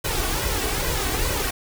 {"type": "noise with flanger", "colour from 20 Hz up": "pink", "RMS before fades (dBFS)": -24, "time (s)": [0.04, 1.51], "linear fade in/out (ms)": 10, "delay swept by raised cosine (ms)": [2, 2.68], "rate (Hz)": 2.4, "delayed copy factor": 0.6, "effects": []}